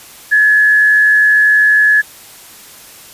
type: tone with frequency modulation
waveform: sine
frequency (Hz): 1703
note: G#6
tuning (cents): +43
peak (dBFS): -6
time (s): 0.31-2.02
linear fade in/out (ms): 20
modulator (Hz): 92.4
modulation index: 0.4
effects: white hiss -37 dBFS RMS until 3.13 s + resampled to 32000 Hz